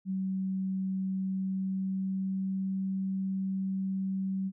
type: tone with pitch glide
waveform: sine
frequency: 190 to 191.54 Hz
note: F#3 to G3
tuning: +46 to -40 cents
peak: -29 dBFS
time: 0.05-4.52 s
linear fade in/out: 50 ms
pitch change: +14 cents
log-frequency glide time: 1.01-2.78 s
effects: none